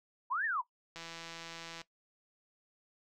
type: linear two-way sweep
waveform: sine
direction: up then down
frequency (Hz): 897 to 1861 to 897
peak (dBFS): -31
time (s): 0.3-0.62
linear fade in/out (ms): 20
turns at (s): 0.45
type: click train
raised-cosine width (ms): 0.2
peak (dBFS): -28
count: 143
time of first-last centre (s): 0.96-1.815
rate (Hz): 166
effects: noise-tail reverb RT60 0.1 s tail -17 dB re dry